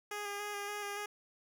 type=tone with vibrato; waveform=10% pulse; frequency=410 Hz; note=G#4; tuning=22 cents flat; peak=-30 dBFS; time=0.11-1.06 s; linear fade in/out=5 ms; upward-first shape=square; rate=3.5 Hz; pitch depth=18 cents each way; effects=none